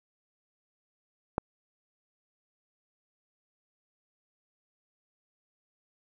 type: click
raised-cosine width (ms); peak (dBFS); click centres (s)
1; -12; 1.381
effects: none